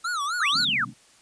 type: tone with vibrato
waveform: square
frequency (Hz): 1283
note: E6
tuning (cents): -47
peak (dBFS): -26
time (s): 0.04-0.65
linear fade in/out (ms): 10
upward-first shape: sine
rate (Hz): 3.9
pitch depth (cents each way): 230
type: linear two-way sweep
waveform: sine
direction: up then down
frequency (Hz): 1097 to 4699 to 1097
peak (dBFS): -21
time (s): 0.4-0.85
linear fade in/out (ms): 10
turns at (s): 0.58
type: band-pass noise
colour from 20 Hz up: white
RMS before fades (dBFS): -39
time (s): 0.52-0.94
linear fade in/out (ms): 20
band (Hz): 120 to 280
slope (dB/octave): 96
effects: white hiss -56 dBFS RMS until 1.21 s + resampled to 22050 Hz